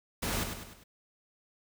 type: noise with echo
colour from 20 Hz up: pink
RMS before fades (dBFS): -33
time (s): 0.22-0.44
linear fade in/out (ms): 10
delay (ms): 100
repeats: 4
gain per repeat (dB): -6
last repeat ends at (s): 0.84
effects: none